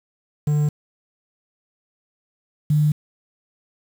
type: tone pair in turn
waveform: triangle / sine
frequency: 148.8 / 150.18 Hz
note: D3 / D3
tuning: +23 / +39 cents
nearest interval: unison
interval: 16 cents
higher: second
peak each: -14 dBFS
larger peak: neither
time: 0.47-0.69 / 2.7-2.92 s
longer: neither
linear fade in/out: 5 ms
effects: 7-bit